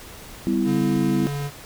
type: chord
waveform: sine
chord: E minor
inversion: first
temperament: equal with one note detuned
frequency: 196 / 253.2 / 329.6 Hz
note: G3 / B3 / E4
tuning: 0 / +43 / 0 cents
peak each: -23 dBFS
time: 0.47-1.27 s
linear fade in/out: 0 ms
type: tone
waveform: square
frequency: 143 Hz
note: D3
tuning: 46 cents flat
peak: -26 dBFS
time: 0.64-1.51 s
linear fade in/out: 50 ms
effects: pink hiss -41 dBFS RMS until 1.65 s